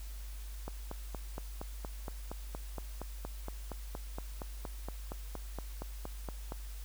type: click train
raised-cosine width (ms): 1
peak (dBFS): -26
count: 26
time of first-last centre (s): 0.68-6.521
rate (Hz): 4.28
effects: added 50 Hz sine -41 dBFS peak until 6.84 s + white hiss -55 dBFS RMS until 6.84 s